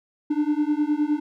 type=beating tone pair; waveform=triangle; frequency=293.7 / 303.4 Hz; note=D4 / D#4; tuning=0 / -44 cents; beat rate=9.7 Hz; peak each=-21 dBFS; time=0.3-1.2 s; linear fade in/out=10 ms; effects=none